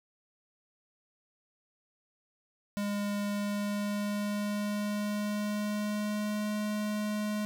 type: tone with pitch glide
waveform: square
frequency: 204.2 to 210.4 Hz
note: G#3 to G#3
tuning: -29 to +23 cents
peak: -31 dBFS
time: 2.77-7.45 s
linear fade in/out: 0 ms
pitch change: +52 cents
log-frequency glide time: 3.25-6.53 s
effects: none